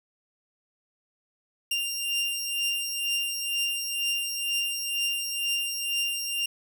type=beating tone pair; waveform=sawtooth; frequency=2790 / 2792.1 Hz; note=F7 / F7; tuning=-2 / -1 cents; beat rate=2.1 Hz; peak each=-25 / -29 dBFS; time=1.71-6.46 s; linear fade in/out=5 ms; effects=none